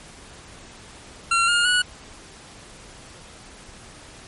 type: tone with pitch steps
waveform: 25% pulse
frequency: 1368 / 1416.2 / 1466.2 Hz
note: F6 / F6 / F#6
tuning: -36 / +24 / -16 cents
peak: -13 dBFS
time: 1.31-1.82 s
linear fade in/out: 5 ms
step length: 170 ms
effects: pink hiss -44 dBFS RMS until 4.27 s + MP3 48 kbps